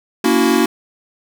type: chord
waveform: square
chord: F# dominant seventh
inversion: first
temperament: equal with one note detuned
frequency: 233.1 / 282.7 / 329.6 / 370 Hz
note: A#3 / C#4 / E4 / F#4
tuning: 0 / +34 / 0 / 0 cents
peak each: -18 dBFS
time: 0.24-0.66 s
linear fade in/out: 5 ms
effects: none